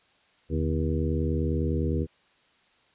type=harmonic tone with a mistuned harmonic; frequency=79.8 Hz; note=D#2; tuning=44 cents sharp; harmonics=1 / 2 / 3 / 4 / 5 / 6; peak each=-27 / -30 / -32 / -33 / -34 / -35 dBFS; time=0.49-2.07 s; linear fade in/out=50 ms; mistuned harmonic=2; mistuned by=-110 cents; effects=white hiss -63 dBFS RMS until 2.94 s + resampled to 8000 Hz